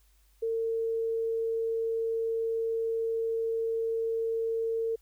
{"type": "tone", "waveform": "sine", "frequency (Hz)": 453.4, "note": "A#4", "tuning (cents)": -48, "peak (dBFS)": -27, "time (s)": [0.42, 4.96], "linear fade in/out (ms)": 10, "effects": ["added 50 Hz sine -61 dBFS peak until 5.01 s", "white hiss -69 dBFS RMS until 5.01 s"]}